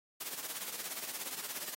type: noise with tremolo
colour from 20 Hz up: white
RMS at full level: -38 dBFS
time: 0.2-1.75 s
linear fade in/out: 10 ms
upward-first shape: triangle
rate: 17 Hz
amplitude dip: 75%
effects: high-pass 200 Hz 12 dB/octave + AAC 48 kbps